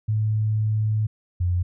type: tone pair in turn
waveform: sine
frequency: 108 / 88.82 Hz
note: A2 / F2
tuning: -32 / +30 cents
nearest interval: minor third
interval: 338 cents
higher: first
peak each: -19 dBFS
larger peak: neither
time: 0.08-1.07 / 1.4-1.63 s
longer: first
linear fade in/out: 10 ms
effects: none